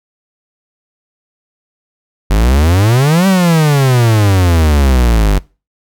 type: exponential two-way sweep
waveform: 45% pulse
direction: up then down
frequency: 47.63 to 196 to 47.63 Hz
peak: -7 dBFS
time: 2.3-5.39 s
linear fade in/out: 10 ms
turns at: 3.27 s
effects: noise-tail reverb RT60 0.3 s tail -23 dB re dry